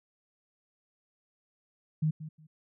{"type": "tone with echo", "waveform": "sine", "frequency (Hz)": 155.56, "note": "D#3", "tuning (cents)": 0, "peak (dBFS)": -24, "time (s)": [2.02, 2.11], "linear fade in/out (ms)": 10, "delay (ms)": 180, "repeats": 2, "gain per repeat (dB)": -14, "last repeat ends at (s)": 2.47, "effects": []}